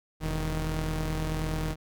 sawtooth tone pair together, 41.48 / 156.6 Hz, E1 / D#3, +12 / +11 cents, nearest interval octave + major seventh, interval 2299 cents, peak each -27 dBFS, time 0.2-1.76 s, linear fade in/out 50 ms, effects none

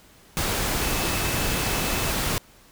sine tone in noise, 2605 Hz, E7, 21 cents flat, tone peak -36 dBFS, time 0.82-2.1 s, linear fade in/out 0 ms, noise pink, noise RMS -25 dBFS, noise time 0.37-2.38 s, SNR -14 dB, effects pink hiss -53 dBFS RMS until 2.71 s

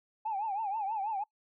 sine tone with vibrato, 835 Hz, G#5, 9 cents sharp, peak -30 dBFS, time 0.25-1.24 s, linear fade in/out 10 ms, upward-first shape triangle, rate 6.2 Hz, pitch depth 170 cents each way, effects noise-tail reverb RT60 0.1 s tail -23 dB re dry + tanh soft clip ceiling -26 dBFS

